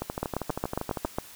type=two click trains; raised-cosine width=1 ms; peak=-16 / -13 dBFS; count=14 / 8; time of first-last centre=0.02-1.052 / 0.23-1.185 s; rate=12.6 / 7.33 Hz; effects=white hiss -48 dBFS RMS until 1.35 s